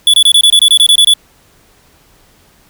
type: tone bursts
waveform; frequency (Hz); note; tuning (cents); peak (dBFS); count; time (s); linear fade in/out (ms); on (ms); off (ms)
square; 3437; A7; -41; -4; 12; 0.07-1.138; 2; 67; 24
effects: pink hiss -48 dBFS RMS until 2.69 s